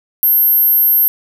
sine tone, 12760 Hz, G9, 30 cents sharp, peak -8 dBFS, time 0.23-1.08 s, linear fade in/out 0 ms, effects none

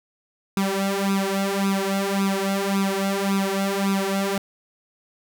sawtooth tone with flanger, 195.9 Hz, G3, 1 cent flat, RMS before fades -23 dBFS, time 0.57-4.38 s, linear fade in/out 2 ms, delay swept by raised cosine 0.79 to 3.69 ms, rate 1.8 Hz, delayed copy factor +0.85, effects none

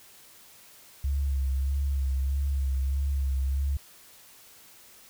sine tone with vibrato, 68.2 Hz, C#2, 28 cents flat, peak -24 dBFS, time 1.04-3.77 s, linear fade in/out 5 ms, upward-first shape sine, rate 1.6 Hz, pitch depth 43 cents each way, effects white hiss -53 dBFS RMS until 5.09 s

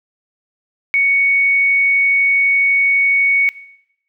sine tone, 2227 Hz, C#7, 7 cents sharp, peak -11 dBFS, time 0.94-3.49 s, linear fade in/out 0 ms, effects noise-tail reverb RT60 0.8 s tail -19 dB re dry

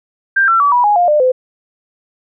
sine tone with pitch steps, 1584 / 1347.5 / 1146.2 / 975.1 / 829.5 / 705.6 / 600.2 / 510.6 Hz, G6 / E6 / D6 / B5 / G#5 / F5 / D5 / C5, +18 / +38 / -42 / -22 / -2 / +18 / +38 / -42 cents, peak -8 dBFS, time 0.36-1.32 s, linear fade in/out 10 ms, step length 120 ms, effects none

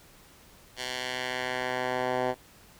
10% pulse tone with band-pass filter sweep, 126.6 Hz, B2, 43 cents sharp, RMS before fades -31 dBFS, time 0.76-2.35 s, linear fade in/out 50 ms, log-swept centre 4000 to 750 Hz, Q 0.91, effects pink hiss -55 dBFS RMS until 2.79 s

